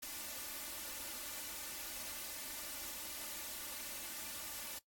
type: noise with comb filter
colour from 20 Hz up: white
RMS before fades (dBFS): -45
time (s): 0.02-4.79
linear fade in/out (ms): 10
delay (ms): 3.4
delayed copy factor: +1
effects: noise-tail reverb RT60 0.1 s tail -17 dB re dry + AAC 64 kbps